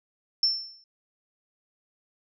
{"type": "tone with exponential decay", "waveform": "sine", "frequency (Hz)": 5370, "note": "E8", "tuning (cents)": 31, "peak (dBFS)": -17, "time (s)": [0.43, 0.84], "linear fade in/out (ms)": 2, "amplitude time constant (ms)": 88, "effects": []}